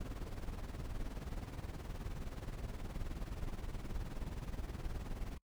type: noise with tremolo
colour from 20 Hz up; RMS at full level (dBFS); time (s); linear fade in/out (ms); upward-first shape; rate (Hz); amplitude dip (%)
brown; -39; 0-5.38; 10; triangle; 19; 75
effects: noise-tail reverb RT60 0.1 s tail -25 dB re dry